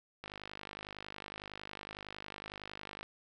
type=click train; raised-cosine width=0.3 ms; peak=-27 dBFS; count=143; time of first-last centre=0.24-3.03 s; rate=50.9 Hz; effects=none